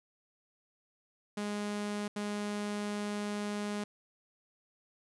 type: tone bursts at uneven times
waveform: sawtooth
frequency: 206.9 Hz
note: G#3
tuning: 6 cents flat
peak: -30 dBFS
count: 2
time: 1.37-2.08 / 2.16-3.84 s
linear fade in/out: 5 ms
effects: resampled to 24000 Hz + 12-bit